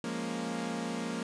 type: chord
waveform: sawtooth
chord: Bb minor seventh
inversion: second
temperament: equal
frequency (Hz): 174.61 / 207.7 / 233.1 / 277.2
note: F3 / Ab3 / Bb3 / Db4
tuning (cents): 0 / 0 / 0 / 0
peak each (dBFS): -36 / -37 / -32 / -38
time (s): 0.04-1.23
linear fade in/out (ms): 2
effects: resampled to 22050 Hz + 9-bit